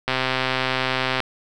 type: click train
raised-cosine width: 0.3 ms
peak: -5 dBFS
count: 147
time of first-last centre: 0.08-1.203 s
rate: 130 Hz
effects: none